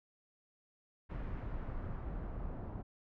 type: noise with low-pass filter sweep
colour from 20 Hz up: brown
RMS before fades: -41 dBFS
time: 1.09-2.83 s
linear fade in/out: 20 ms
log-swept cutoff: 1900 to 970 Hz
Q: 1.1
effects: none